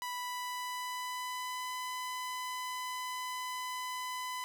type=tone with pitch glide; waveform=sawtooth; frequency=987.8 to 1005.6 Hz; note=B5 to B5; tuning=0 to +31 cents; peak=-33 dBFS; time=0.02-4.44 s; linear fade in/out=0 ms; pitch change=+31 cents; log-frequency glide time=0.15-1.73 s; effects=none